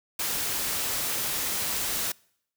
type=noise; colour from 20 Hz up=white; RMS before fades=-29 dBFS; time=0.19-2.12 s; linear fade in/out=5 ms; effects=noise-tail reverb RT60 0.7 s tail -26 dB re dry